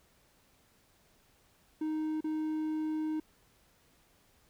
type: tone with dropouts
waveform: triangle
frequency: 311.1 Hz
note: D#4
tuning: in tune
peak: -29 dBFS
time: 1.81-3.2 s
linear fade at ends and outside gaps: 5 ms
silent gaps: 2.207-2.242 s
effects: pink hiss -67 dBFS RMS until 4.49 s